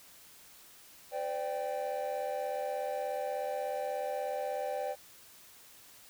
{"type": "chord", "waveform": "triangle", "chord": "C suspended second", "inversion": "none", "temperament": "equal with one note detuned", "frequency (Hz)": [510.7, 587.3, 784], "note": ["C5", "D5", "G5"], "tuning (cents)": [-42, 0, 0], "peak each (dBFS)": [-35, -34, -35], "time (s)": [1.11, 4.96], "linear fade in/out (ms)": 50, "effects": ["tanh soft clip ceiling -25 dBFS", "white hiss -56 dBFS RMS until 6.09 s"]}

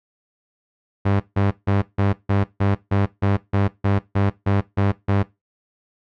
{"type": "tone bursts", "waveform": "sawtooth", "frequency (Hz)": 99.5, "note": "G2", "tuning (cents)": 26, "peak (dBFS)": -12, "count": 14, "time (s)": [1.05, 5.23], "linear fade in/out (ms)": 10, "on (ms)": 150, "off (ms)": 160, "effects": ["noise-tail reverb RT60 0.2 s tail -18 dB re dry", "low-pass 2000 Hz 12 dB/octave"]}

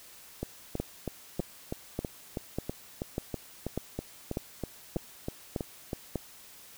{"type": "two click trains", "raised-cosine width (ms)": 2, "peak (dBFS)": [-17, -19], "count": [10, 18], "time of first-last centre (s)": [[0.8, 6.157], [0.43, 5.932]], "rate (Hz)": [1.68, 3.09], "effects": ["white hiss -52 dBFS RMS until 6.77 s"]}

